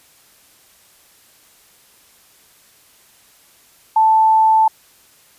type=tone; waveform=sine; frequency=880 Hz; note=A5; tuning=in tune; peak=-9 dBFS; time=3.96-4.68 s; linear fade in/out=5 ms; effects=white hiss -51 dBFS RMS until 5.38 s + resampled to 32000 Hz